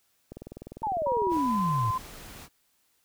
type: click train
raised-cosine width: 2 ms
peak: -27 dBFS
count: 22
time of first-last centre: 0.32-1.37 s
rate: 20 Hz
type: exponential sweep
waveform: sine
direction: down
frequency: 912 to 103.83 Hz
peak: -26 dBFS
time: 0.83-1.91 s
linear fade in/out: 5 ms
type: tone with pitch glide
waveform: sine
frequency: 957 to 1031.6 Hz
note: A#5 to C6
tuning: +45 to -25 cents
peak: -26 dBFS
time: 1.06-1.98 s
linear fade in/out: 5 ms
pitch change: +130 cents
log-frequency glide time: 1.22-1.64 s
type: noise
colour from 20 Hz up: pink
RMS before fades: -45 dBFS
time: 1.29-2.49 s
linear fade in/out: 50 ms
effects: white hiss -70 dBFS RMS until 3.04 s